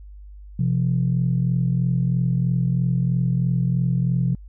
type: tone pair together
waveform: sine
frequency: 128.92 / 172 Hz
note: C3 / F3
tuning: -25 / -26 cents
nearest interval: perfect fourth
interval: 499 cents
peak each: -19 / -21 dBFS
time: 0.59-4.35 s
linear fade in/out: 5 ms
effects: tanh soft clip ceiling -10 dBFS + added 50 Hz sine -38 dBFS peak until 4.48 s